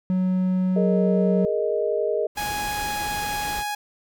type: tone with pitch glide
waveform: triangle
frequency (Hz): 185 to 186.29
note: F#3 to F#3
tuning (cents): 0 to +12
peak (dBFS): -17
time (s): 0.1-1.45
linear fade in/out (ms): 0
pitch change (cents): +12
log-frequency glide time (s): 0.62-1.08
type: chord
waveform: sine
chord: Ab suspended second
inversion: none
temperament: equal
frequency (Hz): 415.3 / 466.2 / 622.3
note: Ab4 / Bb4 / Eb5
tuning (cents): 0 / 0 / 0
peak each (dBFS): -25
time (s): 0.76-2.27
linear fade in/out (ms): 5
type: noise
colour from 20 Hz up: pink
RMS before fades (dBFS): -34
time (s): 2.35-3.64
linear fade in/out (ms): 50
type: tone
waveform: sawtooth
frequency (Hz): 830.6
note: G#5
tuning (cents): 0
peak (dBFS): -22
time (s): 2.37-3.75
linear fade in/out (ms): 5
effects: none